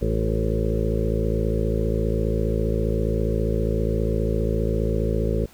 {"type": "harmonic tone with a mistuned harmonic", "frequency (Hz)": 54.9, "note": "A1", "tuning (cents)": -3, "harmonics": [1, 2, 3, 4, 6, 7, 8, 9, 10], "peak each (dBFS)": [-24, -27, -29, -30, -33, -30, -29, -33, -33], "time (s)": [0.01, 5.46], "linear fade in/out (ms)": 10, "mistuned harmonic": 9, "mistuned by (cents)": -22, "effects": ["pink hiss -51 dBFS RMS until 5.53 s"]}